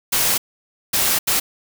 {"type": "noise bursts at uneven times", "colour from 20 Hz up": "white", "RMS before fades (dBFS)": -18, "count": 3, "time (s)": [[0.12, 0.38], [0.93, 1.19], [1.27, 1.4]], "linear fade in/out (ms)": 10, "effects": []}